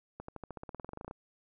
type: accelerating click train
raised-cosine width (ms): 1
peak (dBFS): -28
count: 18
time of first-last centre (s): 0.2-1.111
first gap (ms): 84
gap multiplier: 0.94
effects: none